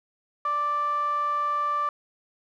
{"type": "tone with band-pass filter", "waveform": "sawtooth", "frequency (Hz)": 587.3, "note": "D5", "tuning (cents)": 0, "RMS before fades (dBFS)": -26, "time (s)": [0.45, 1.89], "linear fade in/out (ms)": 2, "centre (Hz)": 1200, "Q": 8, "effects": []}